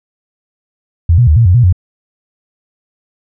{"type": "tone with pitch steps", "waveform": "sine", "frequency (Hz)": [84.2, 121.7, 76.9, 116, 89.4, 122.1, 90.5], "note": ["E2", "B2", "D#2", "A#2", "F2", "B2", "F#2"], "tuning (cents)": [37, -25, -20, -8, 41, -19, -38], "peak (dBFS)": -4, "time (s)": [1.09, 1.727], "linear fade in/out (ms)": 5, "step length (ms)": 91, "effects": []}